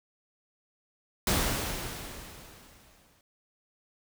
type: noise with exponential decay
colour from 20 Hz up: pink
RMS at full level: -25 dBFS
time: 1.27-3.21 s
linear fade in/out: 2 ms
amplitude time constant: 420 ms
effects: none